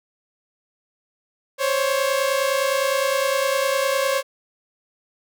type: tone pair together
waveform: sawtooth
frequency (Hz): 529 / 558.8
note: C5 / C#5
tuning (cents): +19 / +14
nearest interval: minor second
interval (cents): 95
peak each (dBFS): -18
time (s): 1.58-4.23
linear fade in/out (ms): 50
effects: none